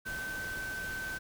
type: tone in noise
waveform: sine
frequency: 1537 Hz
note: G6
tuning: 35 cents flat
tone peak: -36 dBFS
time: 0.05-1.19 s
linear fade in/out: 20 ms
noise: pink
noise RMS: -44 dBFS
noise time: 0.05-1.19 s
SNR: +5 dB
effects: none